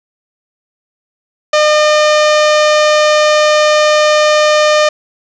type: tone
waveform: sawtooth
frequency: 606 Hz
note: D#5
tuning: 46 cents flat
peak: -3 dBFS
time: 1.53-4.89 s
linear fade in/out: 5 ms
effects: resampled to 16000 Hz + 7-bit